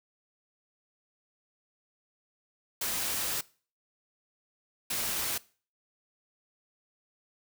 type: noise bursts at uneven times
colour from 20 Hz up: white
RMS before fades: -32 dBFS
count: 2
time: 2.81-3.41 / 4.9-5.38 s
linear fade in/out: 5 ms
effects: noise-tail reverb RT60 0.4 s tail -21 dB re dry